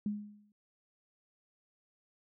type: tone with exponential decay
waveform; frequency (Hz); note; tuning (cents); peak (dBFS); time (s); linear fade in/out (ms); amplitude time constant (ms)
sine; 207.7; G#3; 0; -29; 0.06-0.52; 2; 100
effects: none